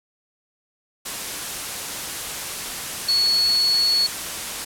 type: tone in noise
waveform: sine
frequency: 4386 Hz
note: C#8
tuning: 19 cents flat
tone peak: -16 dBFS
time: 3.08-4.07 s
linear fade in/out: 10 ms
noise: white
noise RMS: -29 dBFS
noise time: 1.05-4.65 s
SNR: +10 dB
effects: low-pass 12000 Hz 12 dB/octave